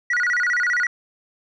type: tone with vibrato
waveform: sine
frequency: 1678 Hz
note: G#6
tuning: 17 cents sharp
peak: -15 dBFS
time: 0.1-0.87 s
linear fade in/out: 5 ms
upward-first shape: square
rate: 15 Hz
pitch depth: 250 cents each way
effects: tanh soft clip ceiling -17 dBFS